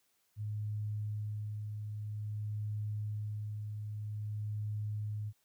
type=tone with tremolo; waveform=sine; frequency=105.6 Hz; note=G#2; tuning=29 cents sharp; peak=-34 dBFS; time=0.36-5.33 s; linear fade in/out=50 ms; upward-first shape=sine; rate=0.51 Hz; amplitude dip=35%; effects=white hiss -75 dBFS RMS until 5.44 s

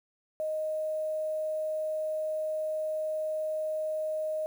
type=tone with quantisation; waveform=sine; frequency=622.3 Hz; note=D#5; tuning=in tune; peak=-29 dBFS; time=0.4-4.46 s; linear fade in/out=0 ms; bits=9; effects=none

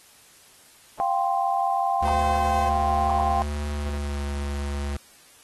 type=chord; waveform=sine; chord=F suspended second; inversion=none; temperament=equal; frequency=698.5 / 784 / 1046.5 Hz; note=F5 / G5 / C6; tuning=0 / 0 / 0 cents; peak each=-26 / -23 / -28 dBFS; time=1-3.42 s; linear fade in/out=0 ms
type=tone with pitch glide; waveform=square; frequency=73.42 to 71.29 Hz; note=D2 to C#2; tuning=0 to +49 cents; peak=-27 dBFS; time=2.02-4.97 s; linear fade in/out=5 ms; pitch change=-51 cents; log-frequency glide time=3.7-4.22 s
type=tone; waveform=sawtooth; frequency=514 Hz; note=C5; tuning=31 cents flat; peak=-28 dBFS; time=2.05-2.69 s; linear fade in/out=2 ms
effects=white hiss -53 dBFS RMS until 5.43 s + AAC 32 kbps

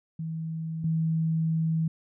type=tone pair in turn; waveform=sine; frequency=161.4 / 161.4 Hz; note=E3 / E3; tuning=-36 / -36 cents; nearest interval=unison; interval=0 cents; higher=neither; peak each=-30 / -23 dBFS; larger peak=second; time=0.19-0.84 / 0.84-1.88 s; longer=second; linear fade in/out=5 ms; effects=none

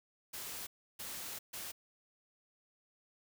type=noise bursts at uneven times; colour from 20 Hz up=white; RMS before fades=-44 dBFS; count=3; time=0.33-0.67 / 0.99-1.39 / 1.53-1.72 s; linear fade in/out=10 ms; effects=none

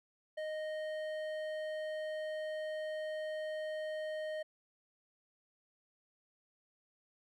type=tone with hard clipping; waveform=sine; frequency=620 Hz; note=D#5; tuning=6 cents flat; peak=-39 dBFS; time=0.37-4.43 s; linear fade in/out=10 ms; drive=10 dB; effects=none

